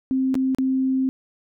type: tone with dropouts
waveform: sine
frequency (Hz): 262.8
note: C4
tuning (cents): +8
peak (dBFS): -18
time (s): 0.11-1.09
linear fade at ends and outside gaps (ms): 0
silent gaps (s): 0.343-0.353 / 0.548-0.585
effects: none